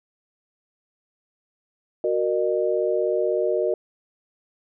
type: chord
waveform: sine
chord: D# minor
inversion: first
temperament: equal with one note detuned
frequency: 370 / 466.2 / 609.8 Hz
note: F#4 / A#4 / D#5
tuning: 0 / 0 / -35 cents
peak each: -24 dBFS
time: 2.04-3.74 s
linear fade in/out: 2 ms
effects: none